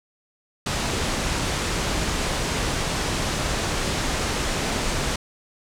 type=low-pass noise; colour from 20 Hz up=pink; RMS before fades=-25 dBFS; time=0.66-5.16 s; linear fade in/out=5 ms; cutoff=8700 Hz; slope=24 dB/octave; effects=none